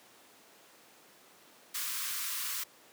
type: high-pass noise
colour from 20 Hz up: white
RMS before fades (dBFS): -36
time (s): 1.74-2.64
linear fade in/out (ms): 10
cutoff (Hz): 1000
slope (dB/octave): 96
effects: pink hiss -58 dBFS RMS until 2.92 s + high-pass 300 Hz 12 dB/octave